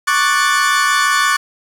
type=chord; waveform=40% pulse; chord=D major seventh; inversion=third; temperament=equal; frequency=1108.7 / 1174.7 / 1480 / 1760 Hz; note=C#6 / D6 / F#6 / A6; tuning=0 / 0 / 0 / 0 cents; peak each=-17 dBFS; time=0.07-1.37 s; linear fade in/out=10 ms; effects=low-pass 11000 Hz 12 dB/octave + 7-bit